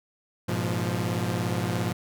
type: chord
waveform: sawtooth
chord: F diminished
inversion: first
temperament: equal with one note detuned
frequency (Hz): 103.83 / 121.07 / 174.61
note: Ab2 / Cb3 / F3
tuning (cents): 0 / -34 / 0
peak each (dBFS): -26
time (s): 0.48-1.93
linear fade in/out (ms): 10
effects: none